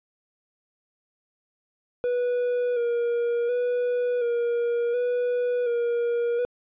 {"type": "tone with vibrato", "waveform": "triangle", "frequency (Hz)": 481.9, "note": "B4", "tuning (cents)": -43, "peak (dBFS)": -20, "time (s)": [2.04, 6.45], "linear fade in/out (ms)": 0, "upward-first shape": "square", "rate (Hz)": 0.69, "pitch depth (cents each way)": 29, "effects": ["resampled to 8000 Hz"]}